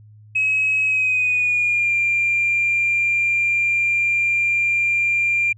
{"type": "tone with pitch glide", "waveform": "sine", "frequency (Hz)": [2557, 2386], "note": ["D#7", "D7"], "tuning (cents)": [47, 27], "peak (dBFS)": -15, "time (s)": [0.35, 5.53], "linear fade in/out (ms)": 10, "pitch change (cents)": -120, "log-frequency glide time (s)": [0.85, 1.94], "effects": ["tanh soft clip ceiling -11 dBFS", "added 106 Hz sine -43 dBFS peak until 5.57 s"]}